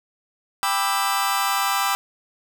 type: chord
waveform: sawtooth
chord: E minor seventh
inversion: first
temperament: just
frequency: 791.1 / 988.9 / 1186.7 / 1318.5 Hz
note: G5 / B5 / D6 / E6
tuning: +16 / +2 / +18 / 0 cents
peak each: -21 / -22 / -21 / -23 dBFS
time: 0.63-1.95 s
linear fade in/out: 0 ms
effects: none